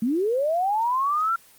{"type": "linear sweep", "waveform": "sine", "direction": "up", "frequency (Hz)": [211.5, 1383], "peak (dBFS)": -20, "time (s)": [0.02, 1.36], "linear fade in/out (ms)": 5, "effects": ["white hiss -53 dBFS RMS until 1.58 s", "Opus 24 kbps"]}